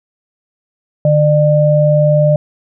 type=tone pair together; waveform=sine; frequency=150 / 600 Hz; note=D3 / D5; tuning=+37 / +37 cents; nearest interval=2 octaves; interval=2400 cents; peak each=-10 dBFS; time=1.05-2.36 s; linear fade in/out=2 ms; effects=none